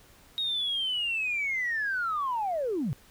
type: linear sweep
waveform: sine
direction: down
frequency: 3777 to 113.9 Hz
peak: -26 dBFS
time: 0.38-2.93 s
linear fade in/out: 0 ms
effects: tanh soft clip ceiling -22 dBFS + pink hiss -57 dBFS RMS until 3.1 s